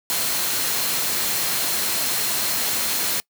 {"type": "tone in noise", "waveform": "sine", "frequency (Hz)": 4186, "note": "C8", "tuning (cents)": 0, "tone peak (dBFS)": -33, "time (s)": [0.1, 3.2], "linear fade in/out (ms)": 0, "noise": "white", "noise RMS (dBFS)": -23, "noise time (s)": [0.1, 3.2], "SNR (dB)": -13, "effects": ["noise-tail reverb RT60 0.1 s tail -24 dB re dry", "high-pass 100 Hz 12 dB/octave"]}